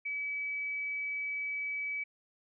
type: tone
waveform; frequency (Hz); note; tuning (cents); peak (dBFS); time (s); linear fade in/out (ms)
sine; 2288; D7; -46; -33; 0.05-2.04; 10
effects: none